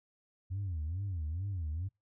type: tone with vibrato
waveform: sine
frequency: 87.4 Hz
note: F2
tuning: 2 cents sharp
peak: -32 dBFS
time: 0.5-1.89 s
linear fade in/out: 20 ms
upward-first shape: sine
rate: 2.3 Hz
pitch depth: 250 cents each way
effects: noise-tail reverb RT60 0.2 s tail -26 dB re dry + tanh soft clip ceiling -31 dBFS